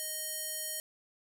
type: tone with band-pass filter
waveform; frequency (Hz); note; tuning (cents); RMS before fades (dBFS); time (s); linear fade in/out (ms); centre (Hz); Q
square; 622.3; D#5; 0; -38; 0-0.8; 0; 11000; 1.5
effects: none